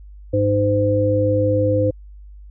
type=harmonic tone; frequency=102.6 Hz; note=G#2; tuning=21 cents flat; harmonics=1 / 3 / 5; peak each=-19 / -22 / -17 dBFS; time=0.33-1.91 s; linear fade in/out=10 ms; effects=added 50 Hz sine -37 dBFS peak until 2.5 s